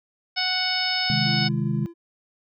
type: harmonic tone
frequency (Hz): 740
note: F#5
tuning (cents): 0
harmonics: 1 / 2 / 3 / 4 / 5 / 6 / 7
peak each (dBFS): -31 / -31 / -29 / -31 / -31 / -31 / -26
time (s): 0.36-1.49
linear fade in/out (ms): 20
type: chord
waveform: sine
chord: Ab major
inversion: first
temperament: equal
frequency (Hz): 130.81 / 155.56 / 207.7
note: C3 / Eb3 / Ab3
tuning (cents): 0 / 0 / 0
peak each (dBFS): -26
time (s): 1.1-1.86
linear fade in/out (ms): 0
type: tone with tremolo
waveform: triangle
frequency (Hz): 339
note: E4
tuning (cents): +49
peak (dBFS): -32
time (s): 1.24-1.94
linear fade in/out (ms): 50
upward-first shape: sine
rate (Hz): 12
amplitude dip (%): 30
effects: none